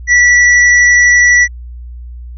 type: tone with tanh clipping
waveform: sine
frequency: 1952 Hz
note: B6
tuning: 21 cents flat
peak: -6 dBFS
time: 0.07-1.48 s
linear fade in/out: 50 ms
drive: 11 dB
effects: added 60 Hz sine -25 dBFS peak until 2.37 s + resampled to 16000 Hz